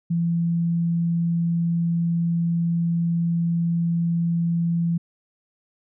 sine tone, 169 Hz, E3, 43 cents sharp, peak -19 dBFS, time 0.1-4.98 s, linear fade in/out 10 ms, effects none

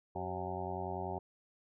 harmonic tone with a mistuned harmonic, 90.4 Hz, F#2, 40 cents flat, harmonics 1 / 2 / 3 / 4 / 6 / 7 / 8 / 9 / 10, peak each -44 / -46 / -51 / -43 / -48 / -47 / -43 / -44 / -47 dBFS, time 0.15-1.19 s, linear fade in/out 10 ms, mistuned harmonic 4, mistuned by +91 cents, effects none

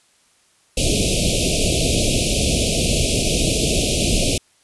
pink band-stop noise, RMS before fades -18 dBFS, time 0.77-4.38 s, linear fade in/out 5 ms, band 690 to 2400 Hz, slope 96 dB/octave, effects white hiss -58 dBFS RMS until 4.63 s + resampled to 24000 Hz

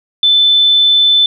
sine tone, 3520 Hz, A7, in tune, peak -6 dBFS, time 0.23-1.26 s, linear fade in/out 2 ms, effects none

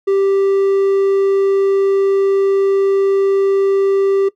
triangle tone, 392 Hz, G4, in tune, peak -9 dBFS, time 0.07-4.29 s, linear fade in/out 10 ms, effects noise-tail reverb RT60 0.1 s tail -18 dB re dry

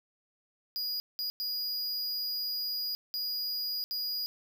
square tone bursts at uneven times, 4892 Hz, D#8, 30 cents flat, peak -32 dBFS, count 5, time 0.76-1 / 1.19-1.3 / 1.4-2.95 / 3.14-3.84 / 3.91-4.26 s, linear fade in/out 0 ms, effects 11-bit

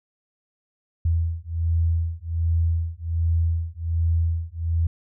sine beating tone pair, 82.41 / 83.71 Hz, E2 / E2, 0 / +27 cents, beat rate 1.3 Hz, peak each -23 dBFS, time 1.05-4.87 s, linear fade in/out 5 ms, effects none

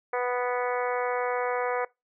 harmonic tone, 246.9 Hz, B3, in tune, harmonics 2 / 3 / 4 / 5 / 6 / 7 / 8 / 9, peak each -28 / -32 / -34 / -36 / -38 / -39 / -40 / -41 dBFS, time 0.13-1.85 s, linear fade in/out 5 ms, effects noise-tail reverb RT60 0.2 s tail -22 dB re dry

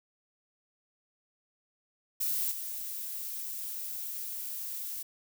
violet noise with level steps, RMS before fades -31 / -38 dBFS, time 2.2-5.03 s, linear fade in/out 10 ms, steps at 2.51 s, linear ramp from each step 10 ms, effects none

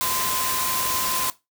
sine tone in noise, 1034 Hz, C6, 21 cents flat, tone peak -28 dBFS, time 0.01-1.3 s, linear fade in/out 0 ms, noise white, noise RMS -25 dBFS, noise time 0.01-1.3 s, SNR -6 dB, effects noise-tail reverb RT60 0.2 s tail -17 dB re dry

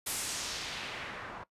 white noise with low-pass filter sweep, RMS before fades -39 dBFS, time 0.06-1.44 s, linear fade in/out 10 ms, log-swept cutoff 12000 to 1100 Hz, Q 1.3, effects noise-tail reverb RT60 0.1 s tail -19 dB re dry + resampled to 32000 Hz

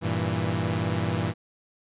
sawtooth chord, E diminished, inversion first, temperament equal, 98 / 116.54 / 164.81 Hz, G2 / Bb2 / E3, 0 / 0 / 0 cents, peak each -25 dBFS, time 0.01-1.34 s, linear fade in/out 50 ms, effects resampled to 8000 Hz

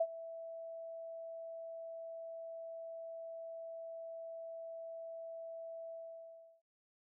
sine tone with ADSR envelope, 659.3 Hz, E5, in tune, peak -27 dBFS, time 0-6.62 s, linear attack 8 ms, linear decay 54 ms, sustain -17 dB, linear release 710 ms, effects none

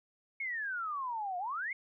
sine exponential two-way sweep, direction down then up, 2217 to 698.5 to 2217 Hz, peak -34 dBFS, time 0.4-1.73 s, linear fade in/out 5 ms, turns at 1.38 s, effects none

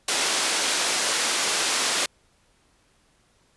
white band-pass noise, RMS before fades -24 dBFS, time 0.08-2.06 s, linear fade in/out 5 ms, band 300 to 7300 Hz, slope 12 dB/octave, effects pink hiss -63 dBFS RMS until 3.56 s + resampled to 24000 Hz

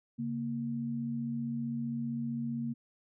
sine tone pair together, 138 / 233.4 Hz, C#3 / A#3, -7 / +2 cents, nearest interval major sixth, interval 909 cents, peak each -39 / -33 dBFS, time 0.18-2.74 s, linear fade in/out 20 ms, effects none

